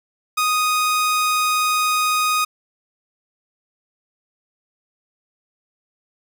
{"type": "tone", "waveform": "sawtooth", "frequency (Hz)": 1244.5, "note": "D#6", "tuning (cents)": 0, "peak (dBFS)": -13, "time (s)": [0.37, 2.45], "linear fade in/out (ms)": 10, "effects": []}